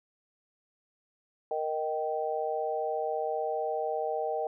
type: chord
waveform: sine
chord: Eb major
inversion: second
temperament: equal with one note detuned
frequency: 466.2 / 622.3 / 777.2 Hz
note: Bb4 / Eb5 / G5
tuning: 0 / 0 / -15 cents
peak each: -33 dBFS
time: 1.51-4.47 s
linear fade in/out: 2 ms
effects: none